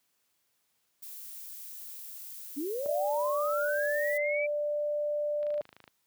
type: noise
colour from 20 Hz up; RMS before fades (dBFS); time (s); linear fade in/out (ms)
violet; -44; 1.02-4.18; 10
type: linear sweep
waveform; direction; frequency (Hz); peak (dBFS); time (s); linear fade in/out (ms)
sine; up; 260.2 to 2349; -31; 2.56-4.47; 20
type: tone with pitch glide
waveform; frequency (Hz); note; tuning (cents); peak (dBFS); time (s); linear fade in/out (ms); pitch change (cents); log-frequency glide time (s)
sine; 587.3 to 591.7; D5 to D5; 0 to +13; -28; 2.86-5.61; 0; +13; 3.92-4.84
type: click train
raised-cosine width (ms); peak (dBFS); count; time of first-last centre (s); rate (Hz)
0.3; -35; 13; 5.43-5.878; 26.8
effects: white hiss -75 dBFS RMS until 6.06 s + high-pass 80 Hz 12 dB/octave